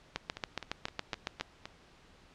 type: two click trains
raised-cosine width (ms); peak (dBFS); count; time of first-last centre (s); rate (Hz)
0.2; -15 / -23; 10 / 6; 0.16-1.41 / 0.37-1.655; 7.2 / 3.89
effects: pink hiss -60 dBFS RMS until 2.34 s + low-pass 5000 Hz 12 dB/octave